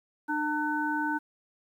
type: harmonic tone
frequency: 300 Hz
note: D4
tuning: 37 cents sharp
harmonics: 1 / 3 / 5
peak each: -31 / -31 / -31 dBFS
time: 0.28-1.19 s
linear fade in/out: 20 ms
effects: 10-bit